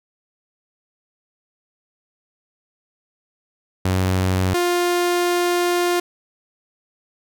sawtooth tone pair in turn, 93.2 / 351.9 Hz, F#2 / F4, +13 / +13 cents, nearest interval octave + major seventh, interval 2300 cents, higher second, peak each -13 dBFS, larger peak neither, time 3.85-4.54 / 4.54-6 s, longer second, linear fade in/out 5 ms, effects none

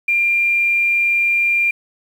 sine tone with quantisation, 2389 Hz, D7, 29 cents sharp, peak -13 dBFS, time 0.08-1.71 s, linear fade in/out 5 ms, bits 7, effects none

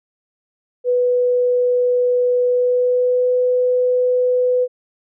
sine tone with pitch glide, 493.9 to 499.4 Hz, B4 to B4, 0 to +19 cents, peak -13 dBFS, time 0.84-4.68 s, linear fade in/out 50 ms, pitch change +19 cents, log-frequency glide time 2.46-3.34 s, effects none

